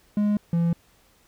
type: tone pair in turn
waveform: triangle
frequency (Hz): 207.7 / 169.22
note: G#3 / E3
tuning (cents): 0 / +46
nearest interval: major third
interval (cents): 354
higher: first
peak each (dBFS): -17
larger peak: neither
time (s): 0.17-0.37 / 0.53-0.73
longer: neither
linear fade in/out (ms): 2
effects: pink hiss -60 dBFS RMS until 1.27 s